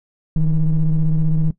triangle ring-modulated tone, 82.41 Hz, E2, in tune, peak -6 dBFS, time 0.36-1.51 s, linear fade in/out 5 ms, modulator 74.7 Hz, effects noise-tail reverb RT60 0.1 s tail -18 dB re dry + tanh soft clip ceiling -7 dBFS

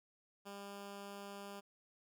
10% pulse tone, 200.3 Hz, G3, 38 cents sharp, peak -39 dBFS, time 0.45-1.61 s, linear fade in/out 20 ms, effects none

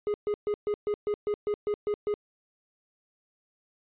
triangle tone bursts, 415.3 Hz, G#4, in tune, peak -23 dBFS, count 11, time 0.07-2.14 s, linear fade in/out 0 ms, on 70 ms, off 130 ms, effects resampled to 8000 Hz

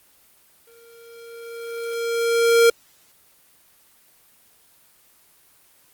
square tone with exponential growth, 464.7 Hz, A#4, 5 cents flat, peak -11 dBFS, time 0.67-2.7 s, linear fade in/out 5 ms, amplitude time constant 440 ms, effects white hiss -56 dBFS RMS until 5.93 s + Opus 24 kbps

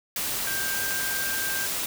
sine tone in noise, 1575 Hz, G6, 8 cents sharp, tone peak -30 dBFS, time 0.47-1.66 s, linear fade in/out 2 ms, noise white, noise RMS -29 dBFS, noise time 0.16-1.86 s, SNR -4 dB, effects none

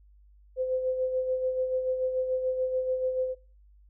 sine tone with tremolo, 514 Hz, C5, 31 cents flat, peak -24 dBFS, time 0.56-3.35 s, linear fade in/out 50 ms, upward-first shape sine, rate 6.9 Hz, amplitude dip 50%, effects noise-tail reverb RT60 0.3 s tail -17 dB re dry + added 50 Hz sine -54 dBFS peak until 3.89 s

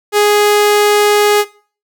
sawtooth tone, 415.3 Hz, G#4, in tune, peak -4 dBFS, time 0.12-1.45 s, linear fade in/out 50 ms, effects noise-tail reverb RT60 0.4 s tail -19 dB re dry

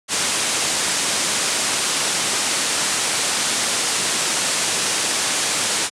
white low-pass noise, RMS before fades -21 dBFS, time 0.08-5.9 s, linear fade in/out 50 ms, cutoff 9600 Hz, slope 48 dB/octave, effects high-pass 150 Hz 12 dB/octave

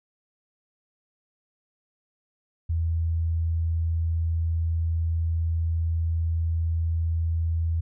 sine tone, 82.41 Hz, E2, in tune, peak -22 dBFS, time 2.69-7.81 s, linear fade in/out 10 ms, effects none

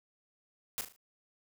white noise with echo, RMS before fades -35 dBFS, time 0.78-0.81 s, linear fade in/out 0 ms, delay 38 ms, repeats 4, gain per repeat -8 dB, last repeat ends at 0.962 s, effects none

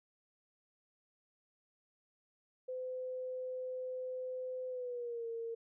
sine tone with pitch glide, 510 to 459.6 Hz, C5 to A#4, -44 to -25 cents, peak -38 dBFS, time 2.68-5.55 s, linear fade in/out 10 ms, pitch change -181 cents, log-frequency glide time 4.69-5.27 s, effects none

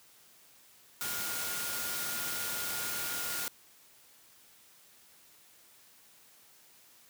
sine tone in noise, 1422 Hz, F6, 31 cents sharp, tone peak -42 dBFS, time 1.01-3.48 s, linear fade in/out 0 ms, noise white, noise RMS -36 dBFS, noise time 1.01-3.48 s, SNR -9 dB, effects white hiss -60 dBFS RMS until 7.09 s + high-pass 80 Hz 12 dB/octave

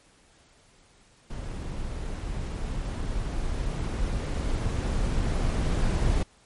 brown noise with level ramp, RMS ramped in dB -34 to -23 dBFS, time 1.3-6.23 s, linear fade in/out 5 ms, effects pink hiss -59 dBFS RMS until 6.45 s + MP3 48 kbps

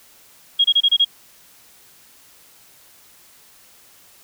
sine tone bursts, 3281 Hz, G#7, 22 cents flat, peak -11 dBFS, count 6, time 0.59-1.049 s, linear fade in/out 10 ms, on 54 ms, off 27 ms, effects white hiss -50 dBFS RMS until 4.23 s

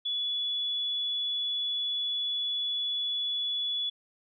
sine tone, 3417 Hz, G#7, 49 cents sharp, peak -28 dBFS, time 0.05-3.9 s, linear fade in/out 10 ms, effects none

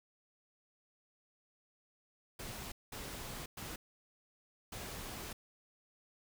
pink noise bursts at uneven times, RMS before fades -45 dBFS, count 4, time 2.39-2.72 / 2.92-3.46 / 3.57-3.76 / 4.72-5.33 s, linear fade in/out 5 ms, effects none

